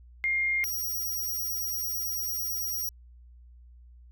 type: tone pair in turn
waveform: sine / 5% pulse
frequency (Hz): 2121 / 5703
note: C7 / F8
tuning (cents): +23 / +35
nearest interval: octave + perfect fourth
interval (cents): 1712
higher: second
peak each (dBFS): -24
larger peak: neither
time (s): 0.24-0.64 / 0.64-2.89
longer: second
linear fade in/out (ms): 0
effects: added 60 Hz sine -49 dBFS peak until 4.11 s